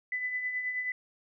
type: tone with tremolo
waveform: sine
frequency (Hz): 2000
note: B6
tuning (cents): +21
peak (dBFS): -28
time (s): 0.12-0.92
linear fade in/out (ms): 2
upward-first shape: triangle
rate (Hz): 9.4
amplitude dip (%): 55
effects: none